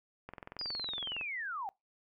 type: click train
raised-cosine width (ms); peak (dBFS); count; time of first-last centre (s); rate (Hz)
0.5; -29; 21; 0.29-1.212; 21.7
type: linear sweep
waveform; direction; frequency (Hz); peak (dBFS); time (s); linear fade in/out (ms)
sine; down; 4978 to 740; -36; 0.59-1.69; 0
effects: noise-tail reverb RT60 0.2 s tail -24 dB re dry